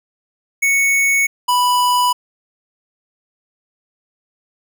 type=tone pair in turn; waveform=square; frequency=2217 / 987.6 Hz; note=C#7 / B5; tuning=0 / 0 cents; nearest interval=octave + major second; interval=1400 cents; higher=first; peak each=-13 / -13 dBFS; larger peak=neither; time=0.62-1.27 / 1.48-2.13 s; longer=neither; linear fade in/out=10 ms; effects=none